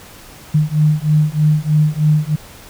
sine beating tone pair, 150.8 / 154 Hz, D3 / D#3, +46 / -17 cents, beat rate 3.2 Hz, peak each -14 dBFS, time 0.54-2.36 s, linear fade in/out 10 ms, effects pink hiss -39 dBFS RMS until 2.69 s

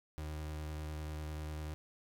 35% pulse tone with vibrato, 76.7 Hz, D#2, 24 cents flat, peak -38 dBFS, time 0.18-1.74 s, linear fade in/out 0 ms, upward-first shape square, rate 10 Hz, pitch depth 11 cents each way, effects none

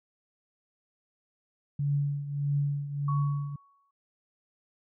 sine tone with tremolo, 143 Hz, D3, 46 cents flat, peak -23 dBFS, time 1.79-3.56 s, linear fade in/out 5 ms, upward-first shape triangle, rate 1.6 Hz, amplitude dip 75%
sine tone with exponential decay, 1116 Hz, C#6, 11 cents sharp, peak -31 dBFS, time 3.08-3.91 s, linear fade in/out 5 ms, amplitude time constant 180 ms
effects none

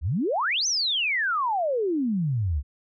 sine exponential two-way sweep, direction up then down, 64.6 to 6280 to 64.6 Hz, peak -22 dBFS, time 0.01-2.63 s, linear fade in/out 50 ms, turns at 0.67 s, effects none

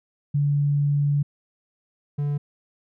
sine / triangle tone pair in turn, 144 / 144.92 Hz, D3 / D3, -34 / -23 cents, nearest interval unison, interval 11 cents, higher second, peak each -18 / -20 dBFS, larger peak first, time 0.34-1.23 / 2.18-2.38 s, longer first, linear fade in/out 10 ms, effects none

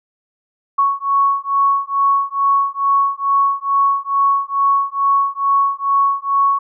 sine beating tone pair, 1108.7 / 1111 Hz, C#6 / C#6, 0 / +4 cents, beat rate 2.3 Hz, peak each -16 dBFS, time 0.78-6.59 s, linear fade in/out 10 ms, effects none

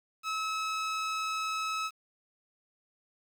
sawtooth tone, 1292 Hz, E6, 35 cents flat, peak -27 dBFS, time 0.23-1.91 s, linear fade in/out 50 ms, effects low-pass 7000 Hz 12 dB/octave + 9-bit

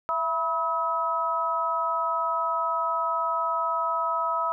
sine tone cluster, 667 / 977 / 1281 Hz, E5 / B5 / E6, +20 / -19 / -50 cents, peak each -31 / -28 / -26 dBFS, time 0.09-4.52 s, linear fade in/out 0 ms, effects none

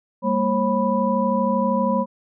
sine tone cluster, 198.8 / 231.5 / 539 / 987 Hz, G3 / A#3 / C#5 / B5, +25 / -12 / -49 / -1 cents, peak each -23 dBFS, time 0.22-2.06 s, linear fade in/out 50 ms, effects none

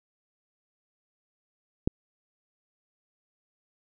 click, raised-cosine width 3 ms, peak -10 dBFS, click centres 1.875 s, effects none

